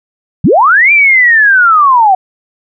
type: linear two-way sweep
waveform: sine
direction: up then down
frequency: 110 to 2392 to 729 Hz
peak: -3 dBFS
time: 0.44-2.15 s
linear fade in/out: 5 ms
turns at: 0.92 s
effects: none